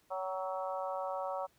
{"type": "harmonic tone with a mistuned harmonic", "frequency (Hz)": 187.3, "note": "F#3", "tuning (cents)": 21, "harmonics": [3, 4, 5, 6, 7], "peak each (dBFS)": [-38, -40, -42, -44, -45], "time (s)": [0.1, 1.47], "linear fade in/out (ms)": 20, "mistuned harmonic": 4, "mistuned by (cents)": 16, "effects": ["pink hiss -70 dBFS RMS until 1.58 s", "high-pass 60 Hz 12 dB/octave"]}